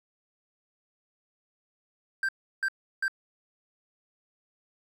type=tone bursts; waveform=triangle; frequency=1573 Hz; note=G6; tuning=6 cents sharp; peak=-23 dBFS; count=3; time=2.23-3.081 s; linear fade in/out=2 ms; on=57 ms; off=340 ms; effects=none